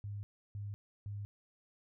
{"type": "tone bursts", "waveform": "sine", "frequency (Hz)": 102.1, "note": "G#2", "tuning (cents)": -29, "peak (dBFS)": -39, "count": 3, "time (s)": [0.04, 1.25], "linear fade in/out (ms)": 0, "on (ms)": 190, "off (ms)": 320, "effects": []}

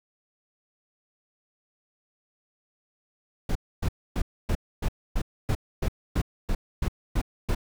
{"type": "noise bursts", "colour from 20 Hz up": "brown", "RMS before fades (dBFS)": -24, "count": 13, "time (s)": [3.49, 7.549], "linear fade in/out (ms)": 5, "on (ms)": 63, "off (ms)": 270, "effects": []}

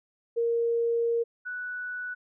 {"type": "tone pair in turn", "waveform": "sine", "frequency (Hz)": [466.2, 1480.1], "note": ["A#4", "F#6"], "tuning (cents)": [0, 0], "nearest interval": "octave + minor sixth", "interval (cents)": 2000, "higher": "second", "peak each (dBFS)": [-23, -32], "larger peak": "first", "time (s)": [[0.36, 1.24], [1.45, 2.15]], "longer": "first", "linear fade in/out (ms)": 20, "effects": []}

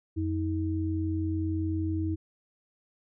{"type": "tone pair together", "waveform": "sine", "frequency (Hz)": [89.3, 318.5], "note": ["F2", "D#4"], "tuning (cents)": [39, 41], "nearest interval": "octave + minor seventh", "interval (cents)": 2202, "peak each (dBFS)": [-29, -30], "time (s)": [0.16, 2.16], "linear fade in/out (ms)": 20, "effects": []}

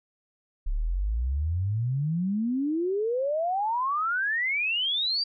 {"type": "exponential sweep", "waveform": "sine", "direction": "up", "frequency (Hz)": [33.1, 4777], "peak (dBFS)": -24, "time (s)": [0.66, 5.24], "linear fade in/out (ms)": 10, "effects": []}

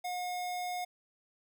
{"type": "tone", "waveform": "square", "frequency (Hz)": 720, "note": "F#5", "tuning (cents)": -47, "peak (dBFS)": -35, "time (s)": [0.04, 0.85], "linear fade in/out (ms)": 10, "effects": []}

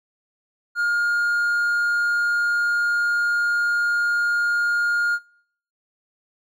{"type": "tone", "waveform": "triangle", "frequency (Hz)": 1418, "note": "F6", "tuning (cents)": 26, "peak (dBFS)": -17, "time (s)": [0.75, 5.19], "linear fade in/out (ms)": 50, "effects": ["noise-tail reverb RT60 0.6 s tail -23 dB re dry"]}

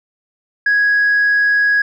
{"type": "tone", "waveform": "sine", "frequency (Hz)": 1661.2, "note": "G#6", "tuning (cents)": 0, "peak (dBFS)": -9, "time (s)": [0.66, 1.82], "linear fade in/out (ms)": 5, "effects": ["tanh soft clip ceiling -8 dBFS"]}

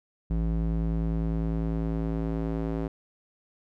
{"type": "tone with band-pass filter sweep", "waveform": "square", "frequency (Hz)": 54.9, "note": "A1", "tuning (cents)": -3, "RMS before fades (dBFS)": -28, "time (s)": [0.3, 2.88], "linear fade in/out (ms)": 5, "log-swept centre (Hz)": [130, 320], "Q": 1, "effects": []}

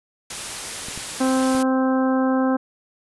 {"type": "noise", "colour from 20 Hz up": "white", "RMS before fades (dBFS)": -30, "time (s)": [0.3, 1.63], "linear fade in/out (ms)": 5}
{"type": "clicks", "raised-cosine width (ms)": 3, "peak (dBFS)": -23, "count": 3, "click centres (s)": [0.885, 0.976, 1.55]}
{"type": "harmonic tone", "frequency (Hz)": 261.3, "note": "C4", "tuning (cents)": -2, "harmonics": [1, 2, 3, 4, 5, 6], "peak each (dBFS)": [-18, -24, -28, -30, -32, -34], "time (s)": [1.2, 2.57], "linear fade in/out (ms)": 10}
{"effects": ["resampled to 24000 Hz"]}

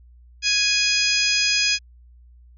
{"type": "harmonic tone with a mistuned harmonic", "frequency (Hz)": 830.6, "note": "G#5", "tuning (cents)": 0, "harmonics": [2, 3, 4, 5, 6, 7, 8], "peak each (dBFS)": [-30, -22, -27, -31, -21, -29, -29], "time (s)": [0.42, 1.79], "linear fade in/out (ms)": 50, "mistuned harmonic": 7, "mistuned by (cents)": 70, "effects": ["added 60 Hz sine -46 dBFS peak until 2.57 s"]}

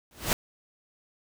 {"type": "noise with exponential growth", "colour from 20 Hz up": "pink", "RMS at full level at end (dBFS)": -21, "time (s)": [0.11, 0.33], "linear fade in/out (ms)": 1, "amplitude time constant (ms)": 46, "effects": []}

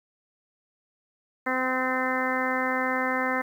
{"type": "harmonic tone", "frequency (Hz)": 257.7, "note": "C4", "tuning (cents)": -26, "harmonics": [1, 2, 3, 4, 5, 6, 7, 8], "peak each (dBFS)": [-31, -31, -33, -32, -33, -34, -31, -33], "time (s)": [1.46, 3.42], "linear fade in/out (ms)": 10, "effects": ["9-bit"]}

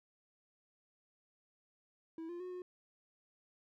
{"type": "tone with pitch steps", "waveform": "triangle", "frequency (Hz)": [325.8, 347.9, 364.4, 361.6], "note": ["E4", "F4", "F#4", "F#4"], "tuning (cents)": [-20, -7, -26, -40], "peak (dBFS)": -40, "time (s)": [2.18, 2.62], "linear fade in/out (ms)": 2, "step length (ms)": 110, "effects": []}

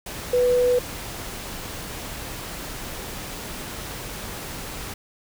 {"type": "tone in noise", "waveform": "sine", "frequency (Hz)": 493.9, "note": "B4", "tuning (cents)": 0, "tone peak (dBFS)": -16, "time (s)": [0.33, 0.79], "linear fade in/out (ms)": 5, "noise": "pink", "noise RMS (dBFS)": -34, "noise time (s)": [0.06, 4.94], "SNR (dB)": 15, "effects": []}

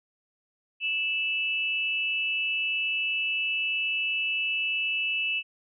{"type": "tone pair together", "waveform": "sine", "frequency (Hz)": [2637, 2928], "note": ["E7", "F#7"], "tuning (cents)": [0, -19], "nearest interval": "major second", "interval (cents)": 181, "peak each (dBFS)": [-26, -32], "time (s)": [0.8, 5.43], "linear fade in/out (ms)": 50, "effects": []}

